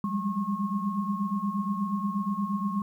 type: tone cluster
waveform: sine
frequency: 180.1 / 198 / 206.4 / 1085 Hz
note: F#3 / G3 / G#3 / C#6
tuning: -46 / +18 / -10 / -37 cents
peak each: -38 / -30 / -31 / -33 dBFS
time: 0.04-2.82 s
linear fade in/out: 2 ms
effects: 10-bit